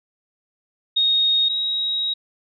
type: tone pair in turn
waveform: sine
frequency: 3729 / 3807 Hz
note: A#7 / A#7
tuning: 0 / +36 cents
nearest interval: unison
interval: 36 cents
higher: second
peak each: -15 / -20 dBFS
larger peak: first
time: 0.96-1.49 / 1.49-2.14 s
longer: second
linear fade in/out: 10 ms
effects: none